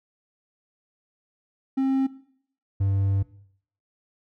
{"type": "tone pair in turn", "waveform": "triangle", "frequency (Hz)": [267.1, 98.1], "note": ["C4", "G2"], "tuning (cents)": [36, 2], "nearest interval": "octave + perfect fourth", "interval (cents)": 1734, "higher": "first", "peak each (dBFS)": -18, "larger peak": "neither", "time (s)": [[1.77, 2.07], [2.8, 3.23]], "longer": "second", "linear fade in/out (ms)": 10, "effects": ["noise-tail reverb RT60 0.6 s tail -17 dB re dry"]}